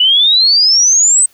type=exponential sweep; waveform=sine; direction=up; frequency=2925 to 8300 Hz; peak=-6 dBFS; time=0-1.26 s; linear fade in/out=5 ms; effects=white hiss -50 dBFS RMS until 1.33 s